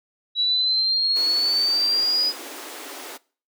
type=exponential sweep; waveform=sine; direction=up; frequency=3900 to 4978 Hz; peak=-18 dBFS; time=0.35-2.33 s; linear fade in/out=50 ms
type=high-pass noise; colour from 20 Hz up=pink; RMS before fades=-37 dBFS; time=1.15-3.18 s; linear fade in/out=20 ms; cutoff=260 Hz; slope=96 dB/octave
effects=noise-tail reverb RT60 0.4 s tail -22 dB re dry